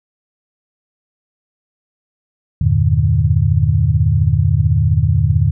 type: chord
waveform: sine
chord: E half-diminished seventh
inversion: none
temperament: equal with one note detuned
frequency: 82.41 / 98 / 116.54 / 149.57 Hz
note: E2 / G2 / Bb2 / D3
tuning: 0 / 0 / 0 / +32 cents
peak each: -16 dBFS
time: 2.61-5.51 s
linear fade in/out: 5 ms
effects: none